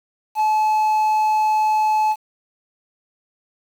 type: tone with quantisation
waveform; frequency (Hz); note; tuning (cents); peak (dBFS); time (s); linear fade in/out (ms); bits
triangle; 861; A5; -38; -13; 0.35-2.16; 50; 7
effects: none